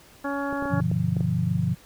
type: harmonic tone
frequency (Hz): 280.5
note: C#4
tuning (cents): +21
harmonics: 1 / 2 / 3 / 4 / 5 / 6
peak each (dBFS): -29 / -32 / -34 / -35 / -36 / -37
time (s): 0.24-0.81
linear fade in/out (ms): 10
type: clicks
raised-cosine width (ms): 2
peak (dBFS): -21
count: 7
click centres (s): 0.528 / 0.625 / 0.656 / 0.803 / 0.915 / 1.167 / 1.207
type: chord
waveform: sine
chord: G dominant seventh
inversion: none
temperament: equal with one note detuned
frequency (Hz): 98 / 123.47 / 146.83 / 172.61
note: G2 / B2 / D3 / F3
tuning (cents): 0 / 0 / 0 / -20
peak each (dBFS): -29 / -27 / -28 / -25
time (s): 0.7-1.75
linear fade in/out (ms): 20
effects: pink hiss -52 dBFS RMS until 1.85 s